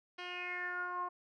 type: tone with low-pass filter sweep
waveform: 10% pulse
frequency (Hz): 357.8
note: F4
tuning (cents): +42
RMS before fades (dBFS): -40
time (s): 0.18-1.09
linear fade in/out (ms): 10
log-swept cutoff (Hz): 3500 to 960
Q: 6.8
effects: none